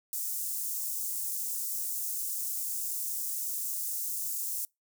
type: high-pass noise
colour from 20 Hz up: white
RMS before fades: -34 dBFS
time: 0.13-4.65 s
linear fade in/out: 0 ms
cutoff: 6700 Hz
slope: 24 dB/octave
effects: noise-tail reverb RT60 0.2 s tail -26 dB re dry